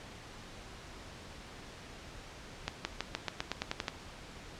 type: accelerating click train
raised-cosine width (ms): 0.2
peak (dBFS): -15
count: 11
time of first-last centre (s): 2.68-3.882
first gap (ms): 170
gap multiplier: 0.92
effects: pink hiss -49 dBFS RMS until 4.59 s + low-pass 6000 Hz 12 dB/octave